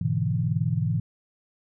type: chord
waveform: sine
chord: E dominant seventh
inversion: first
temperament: equal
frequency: 103.83 / 123.47 / 146.83 / 164.81 Hz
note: G#2 / B2 / D3 / E3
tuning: 0 / 0 / 0 / 0 cents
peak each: -28 / -27 / -29 / -27 dBFS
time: 0.01-1 s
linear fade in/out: 5 ms
effects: none